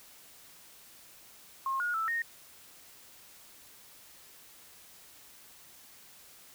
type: tone with pitch steps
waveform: sine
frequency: 1072 / 1439 / 1321 / 1852 Hz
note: C6 / F#6 / E6 / A#6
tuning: +42 / -49 / +3 / -12 cents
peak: -29 dBFS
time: 1.66-2.22 s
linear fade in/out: 2 ms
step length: 140 ms
effects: white hiss -55 dBFS RMS until 6.54 s